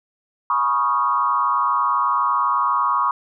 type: tone with frequency modulation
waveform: sine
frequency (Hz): 1103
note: C#6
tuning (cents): -9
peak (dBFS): -16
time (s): 0.5-3.11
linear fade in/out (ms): 2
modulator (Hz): 128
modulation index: 1.2
effects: none